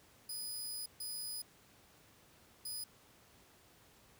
15% pulse tone bursts at uneven times, 4978 Hz, D#8, in tune, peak -34 dBFS, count 3, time 0.29-0.86 / 1-1.42 / 2.65-2.84 s, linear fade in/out 5 ms, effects pink hiss -64 dBFS RMS until 4.19 s + high-pass 60 Hz 12 dB/octave

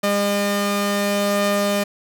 sawtooth tone pair together, 202.7 / 607.4 Hz, G#3 / D#5, -42 / -42 cents, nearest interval octave + perfect fifth, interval 1900 cents, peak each -17 dBFS, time 0.03-1.84 s, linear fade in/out 10 ms, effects none

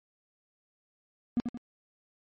triangle tone with echo, 239.6 Hz, A#3, 48 cents sharp, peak -20 dBFS, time 1.37-1.4 s, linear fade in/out 0 ms, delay 87 ms, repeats 2, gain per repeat -7 dB, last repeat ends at 1.574 s, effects tanh soft clip ceiling -19 dBFS + MP3 32 kbps

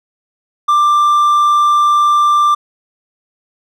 triangle tone, 1183 Hz, D6, 12 cents sharp, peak -6 dBFS, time 0.68-2.55 s, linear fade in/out 10 ms, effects none

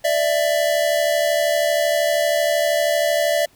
square tone pair together, 590.2 / 663 Hz, D5 / E5, +8 / +10 cents, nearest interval major second, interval 202 cents, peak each -20 dBFS, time 0.04-3.46 s, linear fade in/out 10 ms, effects pink hiss -55 dBFS RMS until 3.55 s

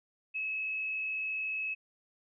sine tone with frequency modulation, 2581 Hz, E7, 37 cents flat, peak -32 dBFS, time 0.34-1.75 s, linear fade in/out 20 ms, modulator 45.9 Hz, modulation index 0.65, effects none

